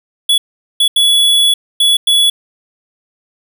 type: tone bursts at uneven times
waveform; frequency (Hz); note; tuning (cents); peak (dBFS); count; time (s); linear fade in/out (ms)
square; 3395; G#7; +37; -8; 5; 0.29-0.38 / 0.8-0.88 / 0.96-1.54 / 1.8-1.97 / 2.07-2.3; 5
effects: none